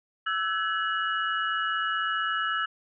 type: tone cluster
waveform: sine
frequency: 1322 / 1518 / 1693 / 2913 Hz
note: E6 / F#6 / G#6 / F#7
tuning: +5 / +44 / +33 / -28 cents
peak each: -28 / -34 / -31 / -34 dBFS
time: 0.26-2.66 s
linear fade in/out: 10 ms
effects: none